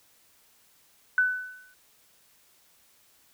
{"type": "tone with exponential decay", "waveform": "sine", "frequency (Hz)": 1500, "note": "F#6", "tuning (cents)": 23, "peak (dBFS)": -17, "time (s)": [1.18, 1.74], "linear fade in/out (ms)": 1, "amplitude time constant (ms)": 120, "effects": ["white hiss -62 dBFS RMS until 3.33 s"]}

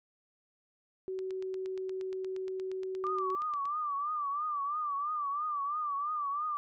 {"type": "tone", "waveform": "sine", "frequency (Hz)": 376.8, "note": "F#4", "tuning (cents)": 32, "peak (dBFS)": -34, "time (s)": [1.08, 3.35], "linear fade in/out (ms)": 0}
{"type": "click train", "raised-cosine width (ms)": 0.2, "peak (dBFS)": -33, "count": 22, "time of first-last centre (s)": [1.19, 3.655], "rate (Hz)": 8.52}
{"type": "tone with vibrato", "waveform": "sine", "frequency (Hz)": 1174.7, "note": "D6", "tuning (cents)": 0, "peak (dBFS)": -31, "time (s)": [3.04, 6.57], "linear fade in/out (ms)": 0, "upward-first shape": "triangle", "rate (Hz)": 3, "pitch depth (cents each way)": 110}
{"effects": []}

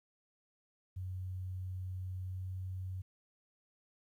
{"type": "tone with pitch glide", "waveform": "sine", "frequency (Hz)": [92.5, 93.09], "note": ["F#2", "F#2"], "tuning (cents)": [0, 11], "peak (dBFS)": -38, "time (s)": [0.96, 3.02], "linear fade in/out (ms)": 10, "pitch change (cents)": 11, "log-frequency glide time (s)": [2.24, 2.45], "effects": ["12-bit"]}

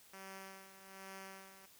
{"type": "tone with tremolo", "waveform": "5% pulse", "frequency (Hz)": 192.5, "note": "G3", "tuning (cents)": -31, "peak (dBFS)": -37, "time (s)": [0.13, 1.66], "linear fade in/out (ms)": 5, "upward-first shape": "sine", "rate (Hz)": 1.2, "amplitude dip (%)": 70, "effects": ["white hiss -63 dBFS RMS until 1.79 s"]}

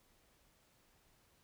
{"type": "silence", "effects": ["pink hiss -71 dBFS RMS until 1.43 s"]}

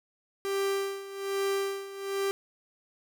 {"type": "tone with tremolo", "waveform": "45% pulse", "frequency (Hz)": 393.3, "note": "G4", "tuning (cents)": 6, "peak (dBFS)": -26, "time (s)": [0.45, 2.31], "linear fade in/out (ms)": 0, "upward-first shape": "sine", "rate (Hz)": 1.2, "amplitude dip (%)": 80, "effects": []}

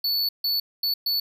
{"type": "tone bursts at uneven times", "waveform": "square", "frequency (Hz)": 4452, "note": "C#8", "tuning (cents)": 7, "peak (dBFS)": -22, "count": 4, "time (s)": [[0.04, 0.29], [0.44, 0.6], [0.83, 0.94], [1.06, 1.2]], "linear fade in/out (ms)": 5, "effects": []}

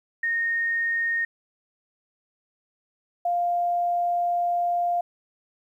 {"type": "tone pair in turn", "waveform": "sine", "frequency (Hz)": [1848, 699.5], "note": ["A#6", "F5"], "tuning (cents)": [-16, 3], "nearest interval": "octave + perfect fourth", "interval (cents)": 1681, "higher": "first", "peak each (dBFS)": [-22, -21], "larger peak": "second", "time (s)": [[0.23, 1.25], [3.25, 5.01]], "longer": "second", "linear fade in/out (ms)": 5, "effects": ["10-bit"]}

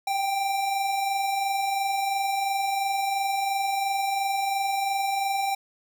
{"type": "tone pair together", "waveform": "square", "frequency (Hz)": [765.1, 788], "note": ["G5", "G5"], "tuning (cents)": [-42, 9], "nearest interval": "minor second", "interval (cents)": 51, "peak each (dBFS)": [-36, -25], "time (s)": [0.07, 5.55], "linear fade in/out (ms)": 5, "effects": []}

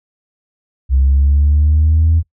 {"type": "linear sweep", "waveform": "sine", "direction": "up", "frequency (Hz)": [65.41, 82.6], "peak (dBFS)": -7, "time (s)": [0.89, 2.23], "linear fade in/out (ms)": 50, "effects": ["noise-tail reverb RT60 0.1 s tail -21 dB re dry", "tanh soft clip ceiling -5 dBFS"]}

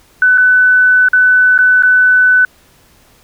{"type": "tone with dropouts", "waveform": "sine", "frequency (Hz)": 1500, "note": "F#6", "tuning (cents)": 23, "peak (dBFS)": -5, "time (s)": [0.22, 2.45], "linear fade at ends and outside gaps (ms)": 2, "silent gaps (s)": [[0.376, 0.38], [1.086, 1.132], [1.579, 1.588], [1.824, 1.833]], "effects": ["pink hiss -48 dBFS RMS until 3.23 s"]}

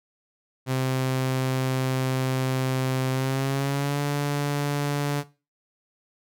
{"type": "tone with pitch glide", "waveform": "sawtooth", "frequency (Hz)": [130.6, 144.08], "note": ["C3", "D3"], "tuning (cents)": [-3, -33], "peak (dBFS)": -19, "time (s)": [0.66, 5.24], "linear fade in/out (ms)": 50, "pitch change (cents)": 170, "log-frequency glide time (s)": [3.12, 4.01], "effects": ["noise-tail reverb RT60 0.3 s tail -17 dB re dry"]}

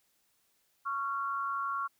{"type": "tone pair together", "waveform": "sine", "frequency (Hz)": [1108.7, 1377.4], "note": ["C#6", "F6"], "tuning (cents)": [0, -24], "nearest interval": "major third", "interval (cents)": 376, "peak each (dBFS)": [-33, -35], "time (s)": [0.85, 1.88], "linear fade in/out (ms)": 20, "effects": ["white hiss -73 dBFS RMS until 1.99 s"]}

